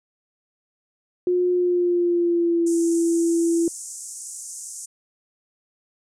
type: tone with pitch glide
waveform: sine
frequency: 358.8 to 334.8 Hz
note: F4 to E4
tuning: +47 to +27 cents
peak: -17 dBFS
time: 1.27-3.68 s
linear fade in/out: 2 ms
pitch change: -120 cents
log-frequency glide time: 1.52-2.78 s
type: band-pass noise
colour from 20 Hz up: white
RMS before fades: -36 dBFS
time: 2.66-4.86 s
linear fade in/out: 10 ms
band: 6200 to 9400 Hz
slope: 48 dB/octave
effects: none